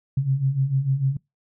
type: beating tone pair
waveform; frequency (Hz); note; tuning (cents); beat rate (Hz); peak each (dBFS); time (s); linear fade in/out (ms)
sine; 130.6 / 137.3; C3 / C#3; -3 / -16; 6.7; -25 / -20; 0.17-1.17; 5
effects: noise-tail reverb RT60 0.2 s tail -25 dB re dry